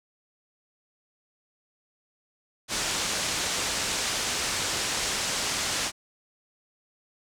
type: low-pass noise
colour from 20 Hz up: white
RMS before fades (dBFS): -29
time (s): 2.68-5.92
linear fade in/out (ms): 50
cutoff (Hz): 7900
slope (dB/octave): 24
effects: none